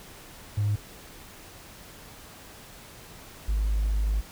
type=tone pair in turn; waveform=triangle; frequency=103.7 / 51.98 Hz; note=G#2 / G#1; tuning=-2 / +2 cents; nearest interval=octave; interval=1196 cents; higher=first; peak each=-19 dBFS; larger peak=neither; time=0.57-0.76 / 3.48-4.21 s; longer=second; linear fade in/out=10 ms; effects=tanh soft clip ceiling -19 dBFS + pink hiss -47 dBFS RMS until 4.31 s